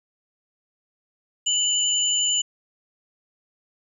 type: tone pair together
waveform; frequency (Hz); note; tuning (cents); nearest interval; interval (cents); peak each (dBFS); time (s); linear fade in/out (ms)
sine; 2963 / 7074; F#7 / A8; +2 / +8; octave + minor third; 1506; -22; 1.46-2.42; 10
effects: none